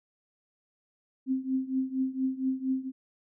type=tone with tremolo; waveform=sine; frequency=262.4 Hz; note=C4; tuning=5 cents sharp; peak=-23 dBFS; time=1.26-2.92 s; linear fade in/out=50 ms; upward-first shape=triangle; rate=4.3 Hz; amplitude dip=90%; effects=none